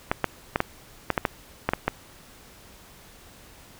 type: clicks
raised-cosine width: 0.5 ms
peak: -6 dBFS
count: 10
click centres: 0.115 / 0.243 / 0.559 / 0.604 / 1.103 / 1.178 / 1.252 / 1.69 / 1.735 / 1.88 s
effects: pink hiss -50 dBFS RMS until 3.79 s